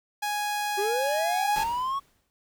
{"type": "tone", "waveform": "sawtooth", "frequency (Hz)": 830.6, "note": "G#5", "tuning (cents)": 0, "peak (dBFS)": -23, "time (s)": [0.22, 1.64], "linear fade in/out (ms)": 10}
{"type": "linear sweep", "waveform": "triangle", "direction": "up", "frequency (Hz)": [379.5, 1123], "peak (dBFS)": -24, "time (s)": [0.77, 2], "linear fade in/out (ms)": 20}
{"type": "noise with exponential decay", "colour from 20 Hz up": "pink", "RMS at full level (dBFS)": -36, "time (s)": [1.56, 2.3], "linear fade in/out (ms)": 0, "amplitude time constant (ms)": 160}
{"effects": []}